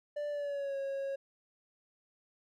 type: tone with pitch glide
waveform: triangle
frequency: 587.3 to 548 Hz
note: D5 to C#5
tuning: 0 to -20 cents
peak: -32 dBFS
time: 0.16-1.16 s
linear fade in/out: 10 ms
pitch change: -120 cents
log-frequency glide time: 0.29-0.77 s
effects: none